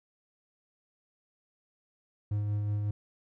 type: tone with tremolo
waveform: triangle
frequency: 103.83 Hz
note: G#2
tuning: in tune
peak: -25 dBFS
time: 2.31-2.91 s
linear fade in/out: 5 ms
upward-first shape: sine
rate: 5.4 Hz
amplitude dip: 25%
effects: none